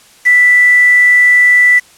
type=tone with quantisation; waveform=sine; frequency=1975.5 Hz; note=B6; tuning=in tune; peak=-4 dBFS; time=0.25-1.8 s; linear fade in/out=20 ms; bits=4; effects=white hiss -43 dBFS RMS until 1.97 s + low-pass 10000 Hz 12 dB/octave